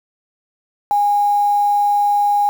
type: tone with quantisation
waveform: sine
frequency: 820 Hz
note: G#5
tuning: 22 cents flat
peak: -12 dBFS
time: 0.91-2.49 s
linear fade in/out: 0 ms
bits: 6
effects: none

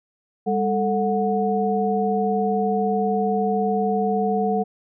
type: tone cluster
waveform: sine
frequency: 201.2 / 442.7 / 732 Hz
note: G3 / A4 / F#5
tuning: +45 / +11 / -19 cents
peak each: -23 dBFS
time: 0.46-4.64 s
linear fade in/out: 20 ms
effects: none

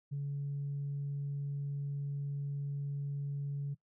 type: tone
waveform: sine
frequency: 141.7 Hz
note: C#3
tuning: 38 cents sharp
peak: -33 dBFS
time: 0.11-3.75 s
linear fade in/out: 20 ms
effects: noise-tail reverb RT60 0.1 s tail -20 dB re dry + tanh soft clip ceiling -31 dBFS

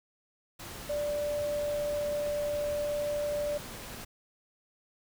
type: tone in noise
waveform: sine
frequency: 587 Hz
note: D5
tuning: 1 cent flat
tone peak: -29 dBFS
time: 0.89-3.58 s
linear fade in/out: 10 ms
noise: pink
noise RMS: -43 dBFS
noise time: 0.59-4.05 s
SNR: +11 dB
effects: none

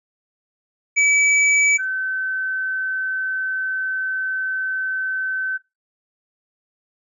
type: tone pair in turn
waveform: square / sine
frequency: 2294 / 1531.1 Hz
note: D7 / G6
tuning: -41 / -41 cents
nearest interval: perfect fifth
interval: 700 cents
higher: first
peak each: -14 / -21 dBFS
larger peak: first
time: 0.96-1.78 / 1.78-5.58 s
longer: second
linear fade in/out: 20 ms
effects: noise-tail reverb RT60 0.2 s tail -17 dB re dry + resampled to 22050 Hz

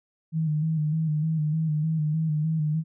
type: tone with vibrato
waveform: sine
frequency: 155.9 Hz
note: D#3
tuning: 4 cents sharp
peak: -22 dBFS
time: 0.32-2.84 s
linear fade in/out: 50 ms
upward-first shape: square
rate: 3.3 Hz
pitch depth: 45 cents each way
effects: none

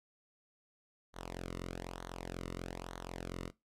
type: tone with flanger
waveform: sawtooth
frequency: 44.09 Hz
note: F1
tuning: 17 cents sharp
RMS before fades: -44 dBFS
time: 1.13-3.52 s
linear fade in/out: 50 ms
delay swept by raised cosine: 0.39 to 1.24 ms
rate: 1.1 Hz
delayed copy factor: -0.75
effects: noise-tail reverb RT60 0.2 s tail -20 dB re dry + low-pass 11000 Hz 12 dB/octave

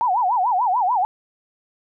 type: tone with vibrato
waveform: sine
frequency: 850 Hz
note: G#5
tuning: 40 cents sharp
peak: -16 dBFS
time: 0.01-1.05 s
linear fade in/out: 0 ms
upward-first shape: sine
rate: 6.8 Hz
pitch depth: 290 cents each way
effects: none

